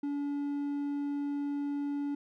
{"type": "tone", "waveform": "triangle", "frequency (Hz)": 286.1, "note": "D4", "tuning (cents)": -45, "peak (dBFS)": -29, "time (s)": [0.03, 2.15], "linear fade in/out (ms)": 5, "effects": []}